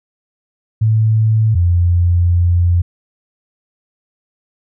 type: tone pair in turn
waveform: sine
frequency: 110 / 87.31 Hz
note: A2 / F2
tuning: 0 / 0 cents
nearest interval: major third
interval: 400 cents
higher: first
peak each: -9 dBFS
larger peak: neither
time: 0.81-1.55 / 1.55-2.82 s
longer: second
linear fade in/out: 10 ms
effects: none